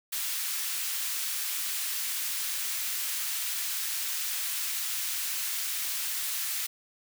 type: high-pass noise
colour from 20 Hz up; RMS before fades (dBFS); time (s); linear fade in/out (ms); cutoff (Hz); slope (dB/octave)
white; -32; 0.12-6.67; 10; 1600; 12
effects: none